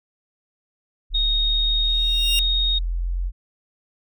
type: exponential sweep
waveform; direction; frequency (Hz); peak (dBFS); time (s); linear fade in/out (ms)
sine; up; 36.08 to 44.74; -21; 1.1-3.32; 50
type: tone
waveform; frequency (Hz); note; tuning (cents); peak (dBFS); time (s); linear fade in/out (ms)
sine; 3729; A#7; 0; -19; 1.14-2.79; 10
type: tone with exponential growth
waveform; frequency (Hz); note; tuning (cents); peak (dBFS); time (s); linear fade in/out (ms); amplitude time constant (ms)
sawtooth; 2794; F7; 0; -15; 1.83-2.39; 0; 120
effects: none